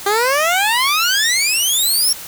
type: exponential sweep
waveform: 15% pulse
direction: up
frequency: 392 to 5620 Hz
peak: -7 dBFS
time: 0.06-2.13 s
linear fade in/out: 5 ms
effects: white hiss -32 dBFS RMS until 2.27 s